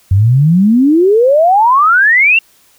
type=exponential sweep; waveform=sine; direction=up; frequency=90.9 to 2794 Hz; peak=-5 dBFS; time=0.11-2.39 s; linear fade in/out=5 ms; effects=white hiss -49 dBFS RMS until 2.78 s